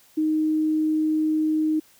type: tone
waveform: sine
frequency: 311.1 Hz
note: D#4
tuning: in tune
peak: -19 dBFS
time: 0.17-1.8 s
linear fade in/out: 10 ms
effects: white hiss -56 dBFS RMS until 1.99 s